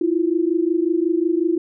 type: tone pair together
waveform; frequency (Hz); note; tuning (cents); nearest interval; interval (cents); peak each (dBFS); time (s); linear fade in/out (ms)
sine; 324.5 / 350; E4 / F4; -27 / +4; minor second; 131; -19; 0.01-1.58; 5
effects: none